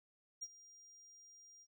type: tone with ADSR envelope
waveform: triangle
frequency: 5700 Hz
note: F8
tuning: 34 cents sharp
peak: -39 dBFS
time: 0.41-1.67 s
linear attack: 18 ms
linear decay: 43 ms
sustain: -18 dB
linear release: 50 ms
effects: none